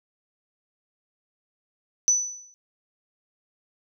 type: tone with exponential decay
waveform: sine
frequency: 5980 Hz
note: F#8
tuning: 17 cents sharp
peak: -14 dBFS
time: 2.08-2.54 s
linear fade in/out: 0 ms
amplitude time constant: 100 ms
effects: none